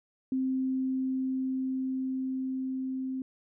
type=tone with level ramp; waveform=sine; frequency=261.6 Hz; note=C4; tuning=in tune; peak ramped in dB=-26 to -31 dBFS; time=0.32-3.22 s; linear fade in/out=2 ms; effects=none